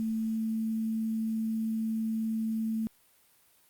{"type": "tone with quantisation", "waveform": "sine", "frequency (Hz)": 222.1, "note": "A3", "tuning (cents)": 16, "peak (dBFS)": -28, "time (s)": [0, 2.87], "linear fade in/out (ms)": 0, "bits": 9, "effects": ["white hiss -64 dBFS RMS until 3.69 s", "Opus 48 kbps"]}